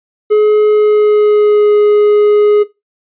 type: tone with pitch glide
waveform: triangle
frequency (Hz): 423.7 to 417.1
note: G#4 to G#4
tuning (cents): +35 to +7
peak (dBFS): -3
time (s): 0.3-2.64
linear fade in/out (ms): 20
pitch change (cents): -28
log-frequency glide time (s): 0.67-1.73
effects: noise-tail reverb RT60 0.2 s tail -17 dB re dry + resampled to 8000 Hz